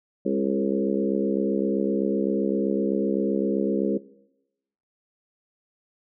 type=harmonic tone with a mistuned harmonic; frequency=67.8 Hz; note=C#2; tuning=38 cents flat; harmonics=3 / 4 / 5 / 6 / 7 / 8; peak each=-27 / -28 / -28 / -29 / -31 / -31 dBFS; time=0.25-3.98 s; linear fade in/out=10 ms; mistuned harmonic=6; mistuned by=+19 cents; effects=noise-tail reverb RT60 0.9 s tail -20 dB re dry